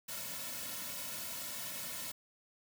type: noise with comb filter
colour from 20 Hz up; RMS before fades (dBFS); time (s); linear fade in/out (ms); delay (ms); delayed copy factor
white; -42; 0.08-2.12; 10; 2.5; -0.85
effects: none